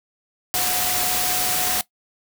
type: tone in noise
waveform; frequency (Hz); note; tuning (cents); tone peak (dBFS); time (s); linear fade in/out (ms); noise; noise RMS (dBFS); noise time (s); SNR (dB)
sine; 730; F#5; -24; -29; 0.54-1.81; 0; white; -22; 0.54-1.81; -10
effects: noise-tail reverb RT60 0.1 s tail -18 dB re dry